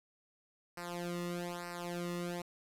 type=tone with flanger; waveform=sawtooth; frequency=174.61 Hz; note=F3; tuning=in tune; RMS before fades=-40 dBFS; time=0.77-2.42 s; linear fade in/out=5 ms; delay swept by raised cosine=0.29 to 1.29 ms; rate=1.1 Hz; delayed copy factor=-1; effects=resampled to 32000 Hz + 10-bit